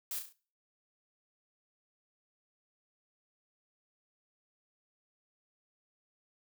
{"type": "noise with echo", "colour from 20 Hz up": "blue", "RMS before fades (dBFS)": -38, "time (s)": [0.11, 0.19], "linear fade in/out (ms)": 2, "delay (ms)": 34, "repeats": 4, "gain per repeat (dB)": -6, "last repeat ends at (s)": 0.326, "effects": ["noise-tail reverb RT60 0.4 s tail -20 dB re dry"]}